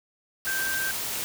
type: tone in noise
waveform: sine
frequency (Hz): 1568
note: G6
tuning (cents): 0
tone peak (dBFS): -27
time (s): 0.47-0.91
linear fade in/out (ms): 0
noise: white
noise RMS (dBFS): -31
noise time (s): 0.45-1.24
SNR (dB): +1
effects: none